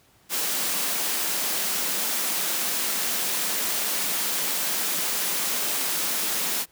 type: high-pass noise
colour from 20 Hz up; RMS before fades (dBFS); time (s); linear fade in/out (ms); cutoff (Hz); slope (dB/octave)
white; -26; 0.29-6.66; 50; 160; 96
effects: pink hiss -59 dBFS RMS until 6.71 s + high-pass 60 Hz 12 dB/octave